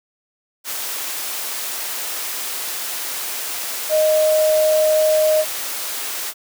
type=tone in noise; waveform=sine; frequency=621 Hz; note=D#5; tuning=3 cents flat; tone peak=-12 dBFS; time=3.89-5.45 s; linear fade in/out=50 ms; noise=white; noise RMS=-26 dBFS; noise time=0.64-6.34 s; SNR=+11 dB; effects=high-pass 400 Hz 12 dB/octave